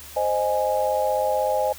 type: chord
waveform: sine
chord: Ab major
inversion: first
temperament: equal with one note detuned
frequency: 523.3 / 619.4 / 830.6 Hz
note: C5 / Eb5 / Ab5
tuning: 0 / -8 / 0 cents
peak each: -24 dBFS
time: 0.16-1.73 s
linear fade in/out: 10 ms
effects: added 72 Hz sine -47 dBFS peak until 1.78 s + white hiss -42 dBFS RMS until 1.78 s